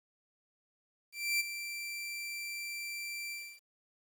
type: tone with ADSR envelope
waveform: sawtooth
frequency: 2349 Hz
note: D7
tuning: in tune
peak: -24 dBFS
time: 1.12-3.61 s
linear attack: 280 ms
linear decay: 20 ms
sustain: -11 dB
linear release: 300 ms
effects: 10-bit